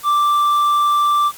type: tone with hard clipping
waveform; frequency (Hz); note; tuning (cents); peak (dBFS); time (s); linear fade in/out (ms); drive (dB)
triangle; 1174.7; D6; 0; -13; 0.03-1.32; 50; 7
effects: white hiss -38 dBFS RMS until 1.37 s + MP3 96 kbps